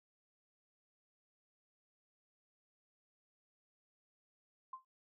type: tone with exponential decay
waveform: sine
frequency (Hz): 1045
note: C6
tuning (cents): -2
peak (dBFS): -40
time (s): 4.73-4.85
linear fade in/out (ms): 5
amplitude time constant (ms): 24
effects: none